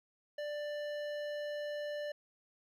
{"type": "tone with hard clipping", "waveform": "sine", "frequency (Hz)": 590, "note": "D5", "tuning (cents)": 8, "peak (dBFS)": -39, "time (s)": [0.38, 2.12], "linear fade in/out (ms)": 5, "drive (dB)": 13, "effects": []}